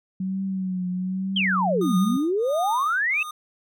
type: tone with vibrato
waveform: sine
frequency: 186.9 Hz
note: F#3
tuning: 18 cents sharp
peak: -24 dBFS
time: 0.2-2.17 s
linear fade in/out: 5 ms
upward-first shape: triangle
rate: 1.1 Hz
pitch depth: 63 cents each way
type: exponential two-way sweep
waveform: sine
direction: down then up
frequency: 3302 to 174.61 to 2701 Hz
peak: -20 dBFS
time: 1.36-3.23 s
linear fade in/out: 5 ms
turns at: 1.97 s
type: tone with tremolo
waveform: square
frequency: 1227 Hz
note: D#6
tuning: 25 cents flat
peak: -29 dBFS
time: 1.81-3.31 s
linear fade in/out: 5 ms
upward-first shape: sine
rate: 1.4 Hz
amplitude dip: 100%
effects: none